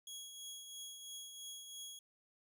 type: tone with tremolo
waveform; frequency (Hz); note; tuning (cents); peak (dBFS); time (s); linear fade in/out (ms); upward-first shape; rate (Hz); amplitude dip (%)
20% pulse; 3320; G#7; -1; -40; 0.07-1.99; 2; triangle; 3; 50
effects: none